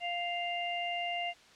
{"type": "harmonic tone", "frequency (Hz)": 698.5, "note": "F5", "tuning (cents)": 0, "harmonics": [1, 3, 4], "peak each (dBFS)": [-35, -39, -37], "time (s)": [0, 1.34], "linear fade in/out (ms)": 50, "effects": ["white hiss -58 dBFS RMS until 1.55 s", "low-pass 5000 Hz 12 dB/octave"]}